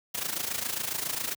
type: noise with amplitude modulation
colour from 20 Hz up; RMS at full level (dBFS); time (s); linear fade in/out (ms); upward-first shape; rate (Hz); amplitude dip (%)
white; -29; 0.14-1.35; 10; sine; 27.3; 75
effects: high-pass 80 Hz 12 dB/octave